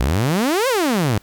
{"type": "exponential two-way sweep", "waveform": "sawtooth", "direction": "up then down", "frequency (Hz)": [55.7, 554.4, 95.4], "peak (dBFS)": -12, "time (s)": [0, 1.18], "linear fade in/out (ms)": 0, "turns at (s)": 0.68, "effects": ["pink hiss -52 dBFS RMS until 1.22 s"]}